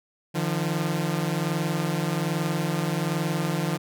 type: tone pair together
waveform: sawtooth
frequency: 151.6 / 172.82 Hz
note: D#3 / F3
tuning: -45 / -18 cents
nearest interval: major second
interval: 227 cents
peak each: -23 dBFS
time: 0.34-3.78 s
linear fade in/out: 20 ms
effects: none